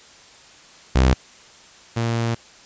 sawtooth tone pair in turn, 64.6 / 115.9 Hz, C2 / A#2, -21 / -10 cents, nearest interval minor seventh, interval 1011 cents, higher second, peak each -9 / -16 dBFS, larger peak first, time 0.95-1.14 / 1.96-2.35 s, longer second, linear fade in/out 10 ms, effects white hiss -47 dBFS RMS until 2.65 s + resampled to 16000 Hz

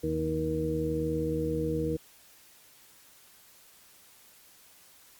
harmonic tone, 79 Hz, D#2, 27 cents sharp, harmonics 1 / 2 / 3 / 4 / 6, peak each -37 / -34 / -42 / -32 / -31 dBFS, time 0.03-1.97 s, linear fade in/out 10 ms, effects white hiss -57 dBFS RMS until 5.19 s + Opus 48 kbps

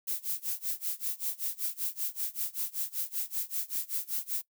violet noise with tremolo, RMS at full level -31 dBFS, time 0.07-4.42 s, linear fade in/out 10 ms, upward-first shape sine, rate 5.2 Hz, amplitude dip 95%, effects noise-tail reverb RT60 0.1 s tail -20 dB re dry

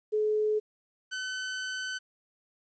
sine / sawtooth tone pair in turn, 427 / 1516.4 Hz, G#4 / F#6, +48 / +42 cents, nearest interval octave + minor seventh, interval 2194 cents, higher second, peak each -24 / -29 dBFS, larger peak first, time 0.12-0.6 / 1.11-1.99 s, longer second, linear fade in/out 20 ms, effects resampled to 16000 Hz + 11-bit

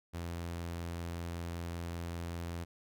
sawtooth tone, 85.2 Hz, F2, 42 cents flat, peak -34 dBFS, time 0.13-2.65 s, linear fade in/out 20 ms, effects none

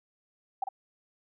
sine tone with echo, 781 Hz, G5, 7 cents flat, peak -26 dBFS, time 0.62-0.64 s, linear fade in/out 5 ms, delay 49 ms, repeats 1, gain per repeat -6 dB, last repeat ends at 0.689 s, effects none

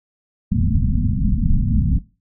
pink low-pass noise, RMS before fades -17 dBFS, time 0.51-1.99 s, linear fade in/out 10 ms, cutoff 250 Hz, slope 96 dB/octave, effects noise-tail reverb RT60 0.3 s tail -18 dB re dry

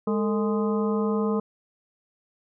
harmonic tone with a mistuned harmonic, 207.7 Hz, G#3, in tune, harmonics 1 / 2 / 3 / 4 / 5 / 6, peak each -24 / -26 / -37 / -39 / -35 / -37 dBFS, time 0.07-1.4 s, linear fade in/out 5 ms, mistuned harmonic 2, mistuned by +120 cents, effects none

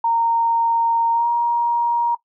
sine tone with pitch glide, 924 to 944 Hz, A#5 to A#5, -16 to +22 cents, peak -15 dBFS, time 0.04-2.15 s, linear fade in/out 5 ms, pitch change +38 cents, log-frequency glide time 1.12-1.28 s, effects noise-tail reverb RT60 0.1 s tail -19 dB re dry

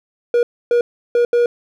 triangle tone bursts at uneven times, 478.4 Hz, A#4, 45 cents sharp, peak -9 dBFS, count 4, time 0.34-0.43 / 0.71-0.81 / 1.15-1.25 / 1.33-1.46 s, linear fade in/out 2 ms, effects none

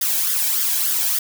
blue noise with flanger, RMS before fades -20 dBFS, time 0.01-1.19 s, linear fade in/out 5 ms, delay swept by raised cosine 0.59 to 1.28 ms, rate 3.4 Hz, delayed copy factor +0.6, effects none

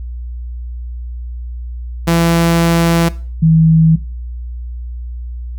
sawtooth / sine tone pair in turn, 167.9 / 161.25 Hz, E3 / E3, +32 / -38 cents, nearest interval minor second, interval 70 cents, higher first, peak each -6 dBFS, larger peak neither, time 2.07-3.09 / 3.42-3.96 s, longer first, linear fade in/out 10 ms, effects noise-tail reverb RT60 0.4 s tail -18 dB re dry + added 60 Hz sine -22 dBFS peak until 5.58 s

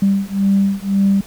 sine beating tone pair, 196 / 197.9 Hz, G3 / G3, 0 / +17 cents, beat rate 1.9 Hz, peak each -15 dBFS, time 0.02-1.21 s, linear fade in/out 5 ms, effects tanh soft clip ceiling -5 dBFS + pink hiss -40 dBFS RMS until 1.26 s

